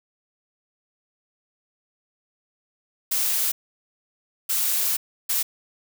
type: noise bursts at uneven times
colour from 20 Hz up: blue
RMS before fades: -23 dBFS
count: 3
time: 3.11-3.52 / 4.49-4.97 / 5.29-5.43 s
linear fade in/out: 10 ms
effects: none